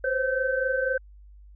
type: tone cluster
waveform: sine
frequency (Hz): 511 / 535 / 1541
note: C5 / C5 / G6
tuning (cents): -41 / +38 / -30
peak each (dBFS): -28 / -27 / -27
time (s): 0.04-0.98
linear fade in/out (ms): 5
effects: added 50 Hz sine -46 dBFS peak until 1.55 s